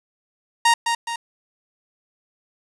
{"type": "tone with echo", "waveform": "sawtooth", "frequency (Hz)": 932.3, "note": "A#5", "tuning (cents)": 0, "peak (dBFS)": -9, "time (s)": [0.65, 0.74], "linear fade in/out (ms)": 5, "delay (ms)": 210, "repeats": 2, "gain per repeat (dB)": -6, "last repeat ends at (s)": 1.16, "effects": ["resampled to 24000 Hz", "7-bit"]}